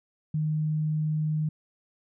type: tone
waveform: sine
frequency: 154.2 Hz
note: D#3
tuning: 15 cents flat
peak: -24 dBFS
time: 0.34-1.49 s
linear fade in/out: 5 ms
effects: none